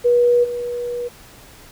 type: tone with level steps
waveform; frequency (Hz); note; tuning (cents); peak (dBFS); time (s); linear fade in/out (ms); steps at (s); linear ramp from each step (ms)
sine; 483.6; B4; -36; -11 / -22; 0.04-1.09; 20; 0.43; 20
effects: pink hiss -44 dBFS RMS until 1.71 s